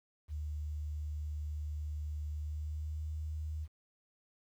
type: tone with pitch glide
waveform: sine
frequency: 75.3 to 77.37 Hz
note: D2 to D#2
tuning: +44 to -9 cents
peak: -36 dBFS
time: 0.28-3.68 s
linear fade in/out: 50 ms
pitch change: +47 cents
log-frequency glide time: 2.33-3.07 s
effects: 11-bit

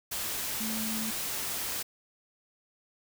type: tone in noise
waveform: sine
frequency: 220.3 Hz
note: A3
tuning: 2 cents sharp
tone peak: -34 dBFS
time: 0.6-1.11 s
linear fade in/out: 10 ms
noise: white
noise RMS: -34 dBFS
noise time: 0.11-1.83 s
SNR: -3 dB
effects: none

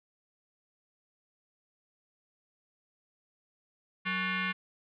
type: tone with frequency modulation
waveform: sine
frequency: 185 Hz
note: F#3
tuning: in tune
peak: -29 dBFS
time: 4.05-4.53 s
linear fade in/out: 20 ms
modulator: 649 Hz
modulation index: 4
effects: none

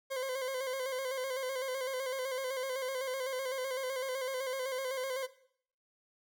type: tone with vibrato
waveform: 40% pulse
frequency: 523.3 Hz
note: C5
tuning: in tune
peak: -33 dBFS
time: 0.1-5.27 s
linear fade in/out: 20 ms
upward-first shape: square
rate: 7.9 Hz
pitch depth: 49 cents each way
effects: noise-tail reverb RT60 0.6 s tail -17 dB re dry

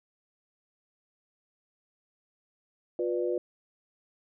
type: chord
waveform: sine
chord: B diminished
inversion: second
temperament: just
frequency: 355.6 / 493.9 / 592.7 Hz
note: F4 / B4 / D5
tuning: +31 / 0 / +16 cents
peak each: -29 / -31 / -35 dBFS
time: 2.99-3.38 s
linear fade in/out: 2 ms
effects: none

